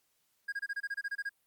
triangle tone bursts, 1631 Hz, G#6, 32 cents flat, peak -31 dBFS, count 12, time 0.48-1.294 s, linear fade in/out 10 ms, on 44 ms, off 26 ms, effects white hiss -75 dBFS RMS until 1.46 s + Opus 48 kbps

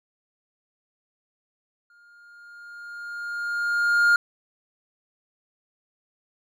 triangle tone with exponential growth, 1413 Hz, F6, 20 cents sharp, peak -12 dBFS, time 1.9-4.16 s, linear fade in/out 2 ms, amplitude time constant 490 ms, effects none

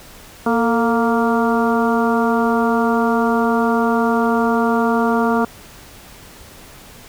harmonic tone with a mistuned harmonic, 233.1 Hz, A#3, in tune, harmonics 1 / 2 / 3 / 4 / 5 / 6, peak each -17 / -20 / -22 / -23 / -24 / -25 dBFS, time 0.46-5.45 s, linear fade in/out 5 ms, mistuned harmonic 2, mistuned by -59 cents, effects pink hiss -41 dBFS RMS until 7.08 s

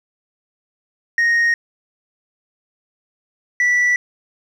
sine tone pair in turn, 1864.7 / 1961.4 Hz, A#6 / B6, 0 / -12 cents, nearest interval minor second, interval 88 cents, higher second, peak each -10 / -10 dBFS, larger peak neither, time 1.18-1.54 / 3.6-3.96 s, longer neither, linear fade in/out 2 ms, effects tanh soft clip ceiling -12 dBFS + 8-bit

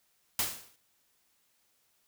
white noise with exponential decay, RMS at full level -27 dBFS, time 0.39-0.76 s, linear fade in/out 2 ms, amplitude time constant 79 ms, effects white hiss -72 dBFS RMS until 2.07 s

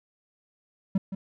triangle tone with echo, 192.4 Hz, G3, 32 cents flat, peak -18 dBFS, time 0.95-0.98 s, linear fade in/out 5 ms, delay 170 ms, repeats 1, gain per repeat -10 dB, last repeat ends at 1.15 s, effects none

